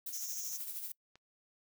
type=noise with tremolo; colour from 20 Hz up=violet; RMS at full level=-40 dBFS; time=0.06-0.92 s; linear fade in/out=5 ms; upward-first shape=sine; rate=13 Hz; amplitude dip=50%
type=band-pass noise; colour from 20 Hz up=pink; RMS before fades=-44 dBFS; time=0.12-0.58 s; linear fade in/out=20 ms; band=5600 to 7000 Hz; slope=96 dB/octave
type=clicks; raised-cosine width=0.2 ms; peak=-39 dBFS; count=3; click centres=0.531 / 0.605 / 1.156 s
effects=noise-tail reverb RT60 0.1 s tail -25 dB re dry